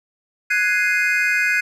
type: chord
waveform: triangle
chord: Ab dominant seventh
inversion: third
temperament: equal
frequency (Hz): 1480 / 1661.2 / 2093 / 2489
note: Gb6 / Ab6 / C7 / Eb7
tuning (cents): 0 / 0 / 0 / 0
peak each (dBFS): -20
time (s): 0.5-1.61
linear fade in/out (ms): 10
effects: none